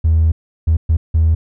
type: tone bursts at uneven times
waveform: triangle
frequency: 80.4 Hz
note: E2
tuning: 43 cents flat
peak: -6 dBFS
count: 4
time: 0.04-0.32 / 0.67-0.77 / 0.89-0.97 / 1.14-1.35 s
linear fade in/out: 10 ms
effects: tanh soft clip ceiling -6 dBFS